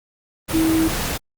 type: tone in noise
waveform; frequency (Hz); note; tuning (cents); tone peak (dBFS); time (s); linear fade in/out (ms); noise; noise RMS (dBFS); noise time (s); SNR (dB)
sine; 322.3; E4; -39; -15; 0.53-0.89; 20; pink; -24; 0.48-1.18; +6
effects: Opus 24 kbps